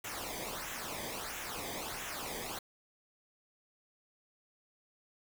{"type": "noise with flanger", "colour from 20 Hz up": "pink", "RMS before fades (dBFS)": -41, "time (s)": [0.04, 2.59], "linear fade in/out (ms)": 5, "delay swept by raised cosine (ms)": [0.21, 0.74], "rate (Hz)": 1.5, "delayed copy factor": -0.7, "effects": []}